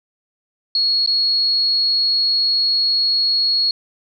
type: tone with dropouts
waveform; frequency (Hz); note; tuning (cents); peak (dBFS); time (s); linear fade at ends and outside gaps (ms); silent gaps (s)
sine; 4327; C#8; -43; -14; 0.75-3.71; 2; 1.062-1.074
effects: none